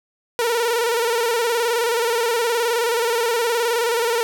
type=tone with vibrato; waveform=sawtooth; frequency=466.9 Hz; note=A#4; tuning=3 cents sharp; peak=-14 dBFS; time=0.39-4.23 s; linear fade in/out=0 ms; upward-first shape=square; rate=19 Hz; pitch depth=56 cents each way; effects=none